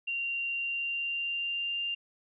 sine tone with pitch glide, 2767 to 2793 Hz, F7 to F7, -17 to -1 cents, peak -30 dBFS, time 0.07-1.95 s, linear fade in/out 10 ms, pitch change +16 cents, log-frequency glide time 0.53-1.78 s, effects none

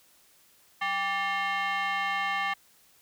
sine tone with frequency modulation, 185 Hz, F#3, in tune, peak -25 dBFS, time 0.81-2.54 s, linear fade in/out 10 ms, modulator 979 Hz, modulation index 2.5, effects tanh soft clip ceiling -23 dBFS + white hiss -61 dBFS RMS until 3.01 s

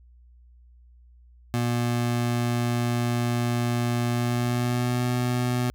25% pulse tone with pitch glide, 120 to 123.52 Hz, B2 to B2, -49 to +1 cents, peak -19 dBFS, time 1.54-5.7 s, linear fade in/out 0 ms, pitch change +50 cents, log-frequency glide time 4.12-5.04 s, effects added 60 Hz sine -50 dBFS peak until 5.74 s

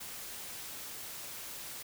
white noise, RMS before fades -44 dBFS, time 0-1.83 s, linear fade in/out 10 ms, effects none

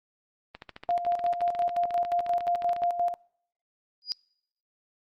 click train, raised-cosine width 0.3 ms, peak -24 dBFS, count 33, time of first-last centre 0.55-2.836 s, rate 14 Hz
sine tone with tremolo, 698.5 Hz, F5, in tune, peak -22 dBFS, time 0.89-3.14 s, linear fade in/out 0 ms, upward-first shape square, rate 5.7 Hz, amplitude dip 60%
sine tone with exponential growth, 4900 Hz, D#8, 27 cents flat, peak -23 dBFS, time 4.02-4.12 s, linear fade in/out 0 ms, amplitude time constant 20 ms
effects noise-tail reverb RT60 0.7 s tail -26 dB re dry + Opus 24 kbps

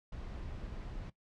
brown noise, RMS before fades -43 dBFS, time 0.12-1.1 s, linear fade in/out 5 ms, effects noise-tail reverb RT60 0.1 s tail -17 dB re dry + low-pass 5000 Hz 12 dB/octave

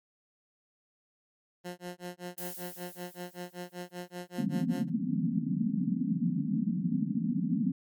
15% pulse tone with tremolo, 177.8 Hz, F3, 31 cents sharp, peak -30 dBFS, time 1.64-4.9 s, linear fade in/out 20 ms, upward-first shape sine, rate 5.2 Hz, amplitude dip 100%
violet noise with exponential decay, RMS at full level -39 dBFS, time 2.38-4.41 s, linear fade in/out 0 ms, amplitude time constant 440 ms
white band-pass noise, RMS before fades -30 dBFS, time 4.38-7.72 s, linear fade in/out 10 ms, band 150 to 270 Hz, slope 96 dB/octave
effects MP3 96 kbps

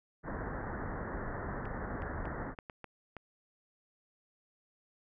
pink low-pass noise, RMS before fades -39 dBFS, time 0.23-2.55 s, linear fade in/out 50 ms, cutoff 1900 Hz, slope 96 dB/octave
clicks, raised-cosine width 0.5 ms, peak -29 dBFS, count 7, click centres 1.655 / 2.021 / 2.255 / 2.588 / 2.698 / 2.843 / 3.167 s
effects none

